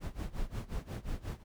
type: noise with tremolo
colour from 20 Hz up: brown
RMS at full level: -35 dBFS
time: 0-1.44 s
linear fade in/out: 50 ms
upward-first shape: sine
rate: 5.6 Hz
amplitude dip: 90%
effects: none